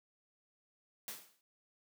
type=noise with exponential decay; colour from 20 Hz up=white; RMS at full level=-41 dBFS; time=1.08-1.41 s; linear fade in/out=1 ms; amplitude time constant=71 ms; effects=high-pass 150 Hz 12 dB/octave

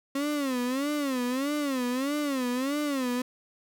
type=tone with vibrato; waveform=35% pulse; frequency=270 Hz; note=C#4; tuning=45 cents flat; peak=-25 dBFS; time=0.15-3.22 s; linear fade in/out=5 ms; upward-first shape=sine; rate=1.6 Hz; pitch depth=170 cents each way; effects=none

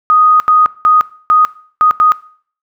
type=tone bursts at uneven times; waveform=sine; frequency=1244.5 Hz; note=D#6; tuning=in tune; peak=-5 dBFS; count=6; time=0.1-0.4 / 0.48-0.66 / 0.85-1.01 / 1.3-1.45 / 1.81-1.91 / 2-2.12 s; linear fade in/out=0 ms; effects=noise-tail reverb RT60 0.5 s tail -20 dB re dry

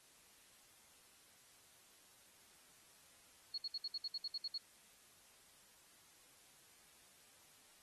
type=tone bursts; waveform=sine; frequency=4328 Hz; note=C#8; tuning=42 cents flat; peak=-39 dBFS; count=11; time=3.54-4.579 s; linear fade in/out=5 ms; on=39 ms; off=61 ms; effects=white hiss -66 dBFS RMS until 7.82 s + AAC 32 kbps

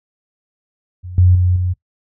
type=tone with level steps; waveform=sine; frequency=90.3 Hz; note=F#2; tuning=42 cents flat; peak=-27 / -7 / -11 / -15 dBFS; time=1.03-1.74 s; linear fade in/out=20 ms; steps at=1.18 / 1.35 / 1.56 s; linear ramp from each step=2 ms; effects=noise-tail reverb RT60 0.1 s tail -19 dB re dry

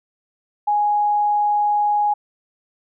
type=tone; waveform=sine; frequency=830.6 Hz; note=G#5; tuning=in tune; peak=-15 dBFS; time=0.67-2.14 s; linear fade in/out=10 ms; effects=none

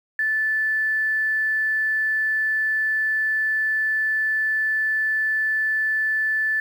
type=tone with quantisation; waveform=sine; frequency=1750 Hz; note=A6; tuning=10 cents flat; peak=-19 dBFS; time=0.19-6.6 s; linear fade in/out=2 ms; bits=8; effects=none

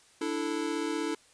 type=chord; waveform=square; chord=D suspended second; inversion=none; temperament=equal; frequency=293.7 / 329.6 / 440 Hz; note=D4 / E4 / A4; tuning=0 / 0 / 0 cents; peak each=-35 / -34 / -36 dBFS; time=0.21-1.15 s; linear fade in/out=5 ms; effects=white hiss -60 dBFS RMS until 1.33 s + resampled to 22050 Hz

